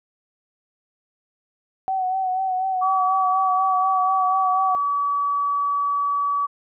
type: tone with vibrato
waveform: sine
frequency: 752 Hz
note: F#5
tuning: 28 cents sharp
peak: -20 dBFS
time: 1.88-4.75 s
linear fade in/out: 0 ms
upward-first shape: sine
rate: 4.1 Hz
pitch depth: 37 cents each way
type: tone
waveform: sine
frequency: 1142 Hz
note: D6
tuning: 49 cents flat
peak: -19 dBFS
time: 2.81-6.47 s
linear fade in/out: 20 ms
effects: none